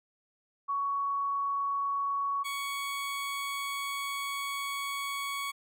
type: tone pair in turn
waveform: sine / 20% pulse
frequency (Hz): 1118 / 1118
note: C#6 / C#6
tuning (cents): +14 / +14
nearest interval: unison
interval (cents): 0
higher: neither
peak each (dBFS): -28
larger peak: neither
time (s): 0.68-2.44 / 2.44-5.52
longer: second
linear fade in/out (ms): 20
effects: none